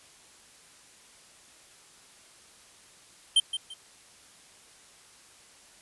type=tone with echo; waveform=square; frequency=3136 Hz; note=G7; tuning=in tune; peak=-18 dBFS; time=3.36-3.4 s; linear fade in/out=5 ms; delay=170 ms; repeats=2; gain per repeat=-11 dB; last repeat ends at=3.74 s; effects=white hiss -55 dBFS RMS until 5.81 s + resampled to 24000 Hz